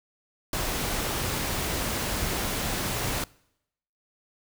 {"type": "noise", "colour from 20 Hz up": "pink", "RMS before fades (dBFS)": -29, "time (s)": [0.53, 3.24], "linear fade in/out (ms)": 2, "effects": ["noise-tail reverb RT60 0.8 s tail -24 dB re dry"]}